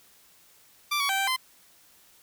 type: tone with pitch steps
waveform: 15% pulse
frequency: 1176 / 1124 / 777 / 782 / 1033 Hz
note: D6 / C#6 / G5 / G5 / C6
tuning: +2 / +24 / -16 / -4 / -22 cents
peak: -18 dBFS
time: 0.91-1.365 s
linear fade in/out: 10 ms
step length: 91 ms
effects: white hiss -58 dBFS RMS until 2.22 s